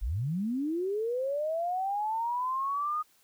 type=linear sweep; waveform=sine; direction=up; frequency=38.97 to 1244.5 Hz; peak=-28 dBFS; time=0.01-3.03 s; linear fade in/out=20 ms; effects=white hiss -65 dBFS RMS until 3.23 s